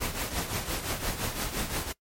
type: noise with tremolo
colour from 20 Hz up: pink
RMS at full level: -29 dBFS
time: 0-1.93 s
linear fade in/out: 20 ms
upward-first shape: triangle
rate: 5.8 Hz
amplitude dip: 70%
effects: noise-tail reverb RT60 0.1 s tail -22 dB re dry + MP3 64 kbps